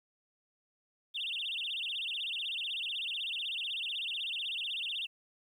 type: tone with vibrato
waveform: sine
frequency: 3140 Hz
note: G7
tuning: 2 cents sharp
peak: -33 dBFS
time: 1.14-5.07 s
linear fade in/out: 20 ms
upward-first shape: sine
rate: 16 Hz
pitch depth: 280 cents each way
effects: tanh soft clip ceiling -29 dBFS + 11-bit